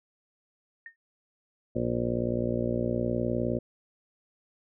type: tone with exponential decay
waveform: sine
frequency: 1834 Hz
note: A#6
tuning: 29 cents flat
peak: -37 dBFS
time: 0.86-0.96 s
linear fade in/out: 2 ms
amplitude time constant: 21 ms
type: harmonic tone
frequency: 59.4 Hz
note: A#1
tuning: 33 cents sharp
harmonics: 1 / 2 / 3 / 4 / 5 / 6 / 7 / 8 / 9 / 10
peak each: -40 / -33 / -39 / -31 / -42 / -33 / -42 / -37 / -34 / -36 dBFS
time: 1.75-3.59 s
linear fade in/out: 10 ms
effects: none